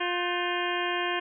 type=harmonic tone with a mistuned harmonic; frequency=353 Hz; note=F4; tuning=19 cents sharp; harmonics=1 / 2 / 3 / 4 / 5 / 6 / 7 / 8 / 9; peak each=-32 / -34 / -33 / -37 / -34 / -39 / -37 / -37 / -39 dBFS; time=0-1.2 s; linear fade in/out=10 ms; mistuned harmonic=4; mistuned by=+140 cents; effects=none